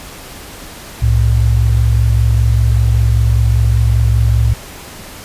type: tone pair together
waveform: sine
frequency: 65.41 / 110.52 Hz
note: C2 / A2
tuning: 0 / +8 cents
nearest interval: major sixth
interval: 908 cents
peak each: -11 dBFS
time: 1.02-4.54 s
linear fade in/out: 5 ms
effects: pink hiss -32 dBFS RMS until 5.24 s + resampled to 32000 Hz